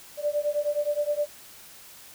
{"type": "beating tone pair", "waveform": "sine", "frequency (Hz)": [584, 593.6], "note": ["D5", "D5"], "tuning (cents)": [-10, 18], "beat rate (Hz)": 9.6, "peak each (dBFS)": -27, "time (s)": [0.17, 1.28], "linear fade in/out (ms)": 50, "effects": ["white hiss -48 dBFS RMS until 2.14 s"]}